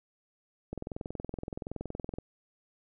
click train, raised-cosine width 2 ms, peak -23 dBFS, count 32, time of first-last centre 0.73-2.185 s, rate 21.3 Hz, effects none

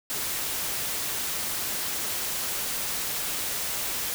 white noise, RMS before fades -30 dBFS, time 0.1-4.14 s, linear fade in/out 0 ms, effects none

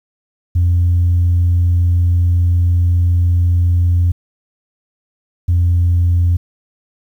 sine tone pair in turn, 87.3 / 86.96 Hz, F2 / F2, 0 / -7 cents, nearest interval unison, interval 7 cents, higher first, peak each -8 dBFS, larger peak neither, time 0.55-4.12 / 5.48-6.37 s, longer first, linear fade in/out 10 ms, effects tanh soft clip ceiling -7 dBFS + 8-bit

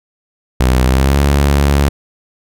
sawtooth tone with pitch glide, 63.4 to 70.75 Hz, B1 to C#2, +46 to +36 cents, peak -5 dBFS, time 0.6-1.89 s, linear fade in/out 5 ms, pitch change +190 cents, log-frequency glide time 0.86-1.18 s, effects none

